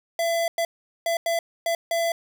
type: tone bursts at uneven times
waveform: square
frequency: 672 Hz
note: E5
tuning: 33 cents sharp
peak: -22 dBFS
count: 6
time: 0.19-0.48 / 0.58-0.65 / 1.06-1.17 / 1.26-1.39 / 1.66-1.75 / 1.91-2.12 s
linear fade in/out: 2 ms
effects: none